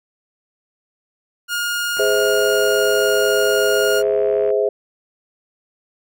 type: tone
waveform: sawtooth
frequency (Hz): 1423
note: F6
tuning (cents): +32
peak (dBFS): -16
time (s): 1.48-4.03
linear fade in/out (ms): 50
type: click train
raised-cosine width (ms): 0.5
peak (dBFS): -22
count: 187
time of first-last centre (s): 1.97-4.504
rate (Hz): 73.4
type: chord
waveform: sine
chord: Ab augmented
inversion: none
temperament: just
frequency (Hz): 415.3 / 519.1 / 648.9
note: Ab4 / C5 / E5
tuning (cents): 0 / -14 / -27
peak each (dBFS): -17 / -20 / -21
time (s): 1.99-4.69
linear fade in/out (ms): 5
effects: none